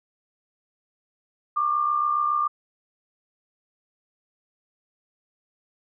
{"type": "tone pair together", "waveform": "sine", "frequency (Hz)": [1130, 1197.2], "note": ["C#6", "D6"], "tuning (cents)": [33, 33], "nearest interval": "minor second", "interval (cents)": 100, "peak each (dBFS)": [-28, -21], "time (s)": [1.56, 2.48], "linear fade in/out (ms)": 10, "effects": []}